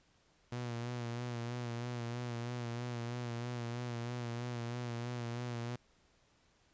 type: tone with vibrato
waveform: sawtooth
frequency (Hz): 120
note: B2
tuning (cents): -49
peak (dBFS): -34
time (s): 0.52-5.76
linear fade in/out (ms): 5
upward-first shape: sine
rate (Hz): 3.1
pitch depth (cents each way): 42
effects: pink hiss -70 dBFS RMS until 6.73 s + resampled to 16000 Hz